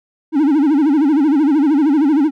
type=tone with vibrato; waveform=triangle; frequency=293.7 Hz; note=D4; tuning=in tune; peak=-8 dBFS; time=0.32-2.31 s; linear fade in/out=50 ms; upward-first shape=sine; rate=13 Hz; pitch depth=160 cents each way; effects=none